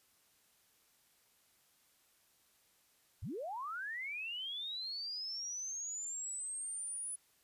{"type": "linear sweep", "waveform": "sine", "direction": "up", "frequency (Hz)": [59.7, 9970], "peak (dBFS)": -39, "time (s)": [3.22, 7.16], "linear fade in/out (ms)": 10, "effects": ["white hiss -71 dBFS RMS until 7.43 s", "resampled to 32000 Hz"]}